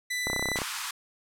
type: tone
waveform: sawtooth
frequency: 1990 Hz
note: B6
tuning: 13 cents sharp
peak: -25 dBFS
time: 0.1-0.59 s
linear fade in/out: 10 ms
type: clicks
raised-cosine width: 1 ms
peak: -17 dBFS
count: 12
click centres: 0.27 / 0.3 / 0.332 / 0.363 / 0.395 / 0.426 / 0.457 / 0.487 / 0.517 / 0.558 / 0.588 / 0.618 s
type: high-pass noise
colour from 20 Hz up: pink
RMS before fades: -34 dBFS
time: 0.56-0.91 s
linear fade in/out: 5 ms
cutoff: 970 Hz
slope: 48 dB/octave
effects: low-pass 12000 Hz 12 dB/octave